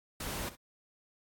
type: noise with echo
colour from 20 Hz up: pink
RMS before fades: -38 dBFS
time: 0.2-0.49 s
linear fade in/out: 5 ms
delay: 65 ms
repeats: 1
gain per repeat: -15 dB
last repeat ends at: 0.555 s
effects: AAC 64 kbps